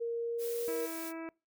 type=tone with pitch glide; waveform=sine; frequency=466.2 to 470 Hz; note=A#4 to A#4; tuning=0 to +14 cents; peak=-32 dBFS; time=0-0.87 s; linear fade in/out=20 ms; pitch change=+14 cents; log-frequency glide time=0.19-0.61 s
type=noise; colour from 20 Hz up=blue; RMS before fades=-44 dBFS; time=0.38-1.13 s; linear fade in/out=50 ms
type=harmonic tone; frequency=327.2 Hz; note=E4; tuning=13 cents flat; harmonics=1 / 2 / 3 / 4 / 5 / 6 / 7 / 8; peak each=-40 / -46 / -51 / -52 / -53 / -58 / -53 / -59 dBFS; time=0.68-1.29 s; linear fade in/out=0 ms
effects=noise-tail reverb RT60 0.3 s tail -25 dB re dry